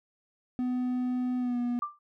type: tone with pitch glide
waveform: triangle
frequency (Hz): 250.3 to 242.3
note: B3 to B3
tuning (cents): +23 to -33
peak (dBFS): -25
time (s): 0.59-1.79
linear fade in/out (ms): 0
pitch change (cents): -56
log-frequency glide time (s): 1.38-1.58
type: tone with exponential decay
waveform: sine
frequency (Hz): 1182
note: D6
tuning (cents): +11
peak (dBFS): -26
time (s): 1.82-1.99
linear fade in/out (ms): 5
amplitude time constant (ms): 36
effects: none